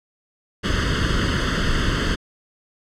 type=noise with comb filter; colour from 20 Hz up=pink; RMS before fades=-20 dBFS; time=0.63-2.16 s; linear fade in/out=20 ms; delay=0.63 ms; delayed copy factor=+0.9; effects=low-pass 4000 Hz 12 dB/octave